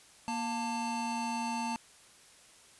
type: tone pair together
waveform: square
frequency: 235.1 / 891.7 Hz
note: A#3 / A5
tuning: +15 / +23 cents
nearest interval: octave + major seventh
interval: 2308 cents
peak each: -37 / -35 dBFS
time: 0.28-1.76 s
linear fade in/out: 0 ms
effects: white hiss -58 dBFS RMS until 2.79 s + resampled to 24000 Hz